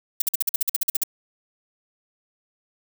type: noise bursts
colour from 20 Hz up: violet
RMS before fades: -20 dBFS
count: 13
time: 0.2-1.036 s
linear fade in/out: 5 ms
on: 20 ms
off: 48 ms
effects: none